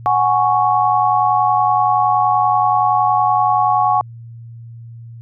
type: chord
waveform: sine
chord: F# suspended second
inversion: none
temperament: equal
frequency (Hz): 740 / 830.6 / 1108.7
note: F#5 / G#5 / C#6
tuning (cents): 0 / 0 / 0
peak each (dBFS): -16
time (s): 0.06-4.01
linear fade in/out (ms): 0
effects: added 116 Hz sine -32 dBFS peak until 5.21 s